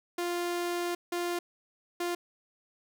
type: tone bursts at uneven times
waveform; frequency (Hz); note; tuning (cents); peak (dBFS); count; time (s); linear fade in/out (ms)
sawtooth; 349.2; F4; 0; -26; 3; 0.18-0.95 / 1.12-1.39 / 2-2.15; 5
effects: none